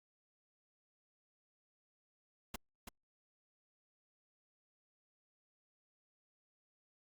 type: noise with echo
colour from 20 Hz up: pink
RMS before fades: -41 dBFS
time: 2.54-2.56 s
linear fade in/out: 5 ms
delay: 330 ms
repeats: 1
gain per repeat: -7 dB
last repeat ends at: 2.89 s
effects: Opus 48 kbps